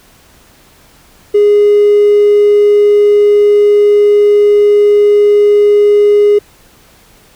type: tone with hard clipping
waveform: triangle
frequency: 413 Hz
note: G#4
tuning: 10 cents flat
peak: -4 dBFS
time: 1.34-6.39 s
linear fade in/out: 10 ms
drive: 3 dB
effects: pink hiss -44 dBFS RMS until 7.35 s